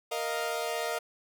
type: chord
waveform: sawtooth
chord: Bb suspended fourth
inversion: none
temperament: equal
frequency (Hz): 466.2 / 622.3 / 698.5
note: Bb4 / Eb5 / F5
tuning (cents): 0 / 0 / 0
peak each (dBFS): -31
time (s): 0.11-0.99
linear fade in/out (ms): 10
effects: none